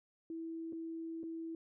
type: tone with dropouts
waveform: sine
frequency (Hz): 327.6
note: E4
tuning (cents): -11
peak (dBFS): -40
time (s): 0.3-1.55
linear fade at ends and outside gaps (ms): 2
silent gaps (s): 0.725-0.73 / 1.232-1.237
effects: none